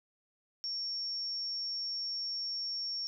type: tone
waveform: sine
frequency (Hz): 5490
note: F8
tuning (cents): -31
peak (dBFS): -34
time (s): 0.64-3.07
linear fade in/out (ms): 0
effects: none